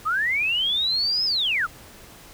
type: linear two-way sweep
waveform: sine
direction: up then down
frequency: 1187 to 5210 to 1187 Hz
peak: -20 dBFS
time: 0.05-1.67 s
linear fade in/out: 20 ms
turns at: 1.25 s
effects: pink hiss -46 dBFS RMS until 2.33 s

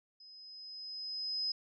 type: tone with level ramp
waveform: sine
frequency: 5060 Hz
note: D#8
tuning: 28 cents sharp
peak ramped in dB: -53 to -31 dBFS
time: 0.2-1.52 s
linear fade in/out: 5 ms
effects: none

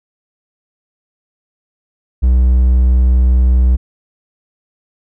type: tone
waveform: triangle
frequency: 62.5 Hz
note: B1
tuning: 21 cents sharp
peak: -5 dBFS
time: 2.22-3.77 s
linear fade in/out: 20 ms
effects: none

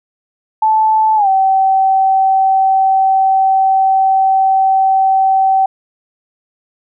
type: tone with pitch glide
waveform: sine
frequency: 873 to 768.8 Hz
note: A5 to G5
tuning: -14 to -34 cents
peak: -8 dBFS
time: 0.62-5.66 s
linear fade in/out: 5 ms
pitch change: -220 cents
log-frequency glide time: 1.16-1.28 s
effects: none

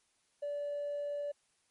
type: tone with hard clipping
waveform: sine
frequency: 579 Hz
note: D5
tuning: 25 cents flat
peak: -35 dBFS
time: 0.42-1.32 s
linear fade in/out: 10 ms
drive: 1 dB
effects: white hiss -74 dBFS RMS until 1.7 s + MP3 48 kbps

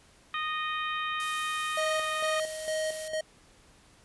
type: harmonic tone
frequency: 619 Hz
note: D#5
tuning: 9 cents flat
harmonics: 2 / 3 / 4 / 5 / 6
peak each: -32 / -36 / -38 / -40 / -42 dBFS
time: 0.34-2.4 s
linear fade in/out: 2 ms
type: noise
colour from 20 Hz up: blue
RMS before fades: -39 dBFS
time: 1.2-3.08 s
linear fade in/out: 0 ms
type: tone with tremolo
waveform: square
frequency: 627 Hz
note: D#5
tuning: 13 cents sharp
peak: -29 dBFS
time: 1.77-3.21 s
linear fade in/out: 5 ms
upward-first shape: square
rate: 2.2 Hz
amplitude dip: 60%
effects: pink hiss -59 dBFS RMS until 4.04 s + resampled to 24000 Hz

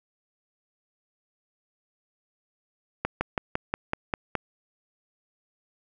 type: slowing click train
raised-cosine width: 0.5 ms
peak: -10 dBFS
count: 8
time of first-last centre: 3.05-4.353 s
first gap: 160 ms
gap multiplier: 1.05
effects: none

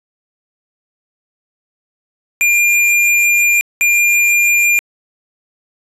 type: tone bursts at uneven times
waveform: square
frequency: 2401 Hz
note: D7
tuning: 38 cents sharp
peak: -10 dBFS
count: 2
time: 2.41-3.61 / 3.81-4.79 s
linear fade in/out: 0 ms
effects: resampled to 32000 Hz

